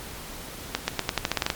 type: accelerating click train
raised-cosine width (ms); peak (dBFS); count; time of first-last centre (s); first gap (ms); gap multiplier
0.2; -5; 11; 0.75-1.502; 130; 0.87
effects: pink hiss -39 dBFS RMS until 1.55 s + MP3 96 kbps